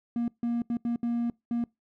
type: tone bursts at uneven times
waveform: triangle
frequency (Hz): 236.2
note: A#3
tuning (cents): +23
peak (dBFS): -23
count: 6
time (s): 0.16-0.28 / 0.43-0.62 / 0.7-0.77 / 0.85-0.96 / 1.03-1.3 / 1.51-1.64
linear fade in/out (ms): 2
effects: noise-tail reverb RT60 0.2 s tail -25 dB re dry + tanh soft clip ceiling -19 dBFS